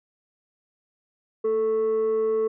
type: tone with frequency modulation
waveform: sine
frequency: 440 Hz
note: A4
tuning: in tune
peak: -19 dBFS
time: 1.44-2.48 s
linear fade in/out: 10 ms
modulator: 664 Hz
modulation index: 0.25
effects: tanh soft clip ceiling -17 dBFS